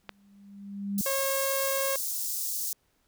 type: tone with exponential growth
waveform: sine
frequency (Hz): 200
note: G3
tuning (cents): +35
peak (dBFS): -25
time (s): 0.04-1.01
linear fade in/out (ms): 0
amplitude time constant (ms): 210
type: click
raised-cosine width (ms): 0.3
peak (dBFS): -20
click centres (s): 0.093
type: high-pass noise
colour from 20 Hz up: white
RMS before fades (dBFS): -32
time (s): 0.98-2.73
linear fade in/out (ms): 2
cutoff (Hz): 5200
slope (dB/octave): 24
type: tone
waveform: sawtooth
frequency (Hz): 543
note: C#5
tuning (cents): -36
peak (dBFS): -24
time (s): 1.06-1.96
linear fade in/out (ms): 2
effects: pink hiss -71 dBFS RMS until 3.07 s